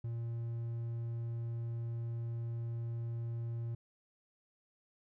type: tone with hard clipping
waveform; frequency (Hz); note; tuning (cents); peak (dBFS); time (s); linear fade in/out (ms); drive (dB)
triangle; 116.54; A#2; 0; -37; 0.04-3.75; 5; 6
effects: none